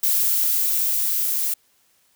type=noise with level ramp; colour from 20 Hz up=violet; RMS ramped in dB=-19 to -23 dBFS; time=0.03-1.54 s; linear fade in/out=5 ms; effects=white hiss -62 dBFS RMS until 2.15 s